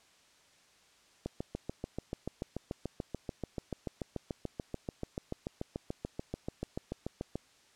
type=click train; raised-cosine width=2 ms; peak=-22 dBFS; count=43; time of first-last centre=1.26-7.356 s; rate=6.89 Hz; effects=white hiss -64 dBFS RMS until 7.75 s + low-pass 7000 Hz 12 dB/octave